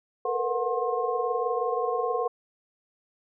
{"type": "tone cluster", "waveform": "sine", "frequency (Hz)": [448.5, 474.8, 493.7, 730, 1067], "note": ["A4", "A#4", "B4", "F#5", "C6"], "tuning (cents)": [33, 32, -1, -24, 34], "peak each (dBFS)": -31, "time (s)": [0.25, 2.28], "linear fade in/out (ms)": 5, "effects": []}